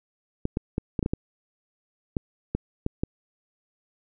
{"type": "clicks", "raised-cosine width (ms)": 3, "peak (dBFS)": -12, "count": 11, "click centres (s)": [0.454, 0.571, 0.781, 0.992, 1.028, 1.061, 1.135, 2.168, 2.55, 2.864, 3.035], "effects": []}